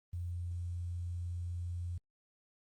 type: tone with quantisation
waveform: sine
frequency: 87.31 Hz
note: F2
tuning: in tune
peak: -36 dBFS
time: 0.13-1.98 s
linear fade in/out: 5 ms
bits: 11
effects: Opus 24 kbps